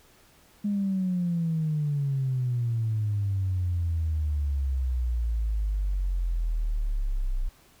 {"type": "exponential sweep", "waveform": "sine", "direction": "down", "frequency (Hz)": [207.7, 30.66], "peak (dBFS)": -23, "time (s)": [0.64, 7.49], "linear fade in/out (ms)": 10, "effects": ["tanh soft clip ceiling -19 dBFS", "pink hiss -58 dBFS RMS until 7.8 s"]}